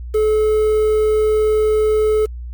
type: tone with quantisation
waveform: triangle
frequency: 430.7 Hz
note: A4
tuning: 37 cents flat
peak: -10 dBFS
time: 0.14-2.26 s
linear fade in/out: 10 ms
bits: 6
effects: added 60 Hz sine -26 dBFS peak until 2.53 s + MP3 96 kbps